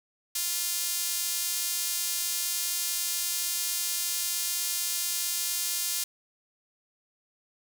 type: tone with high-pass filter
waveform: sawtooth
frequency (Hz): 348.9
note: F4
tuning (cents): -2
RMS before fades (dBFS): -30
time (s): 0.35-6.04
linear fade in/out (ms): 5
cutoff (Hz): 6100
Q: 0.7
effects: none